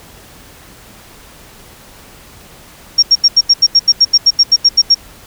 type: tone bursts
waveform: sine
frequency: 5560 Hz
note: F8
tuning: 9 cents flat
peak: -3 dBFS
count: 16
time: 2.98-4.947 s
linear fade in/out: 10 ms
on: 47 ms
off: 81 ms
effects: pink hiss -39 dBFS RMS until 5.26 s